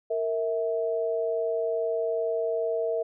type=tone pair together; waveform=sine; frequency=461.2 / 650 Hz; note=A#4 / E5; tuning=-19 / -24 cents; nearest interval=tritone; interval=595 cents; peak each=-27 / -28 dBFS; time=0.1-3.03 s; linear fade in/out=10 ms; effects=none